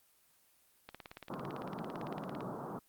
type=click train; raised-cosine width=0.3 ms; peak=-30 dBFS; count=28; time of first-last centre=0.89-2.407 s; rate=17.8 Hz
type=band-pass noise; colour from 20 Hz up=pink; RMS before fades=-42 dBFS; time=1.3-2.79 s; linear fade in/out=2 ms; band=130 to 1300 Hz; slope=48 dB/octave
effects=white hiss -69 dBFS RMS until 2.88 s + Opus 24 kbps